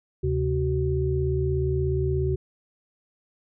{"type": "tone cluster", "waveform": "sine", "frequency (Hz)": [75.6, 132.4, 375.5], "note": ["D#2", "C3", "F#4"], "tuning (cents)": [-49, 21, 26], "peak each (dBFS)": -26, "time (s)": [0.23, 2.36], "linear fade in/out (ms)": 10, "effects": []}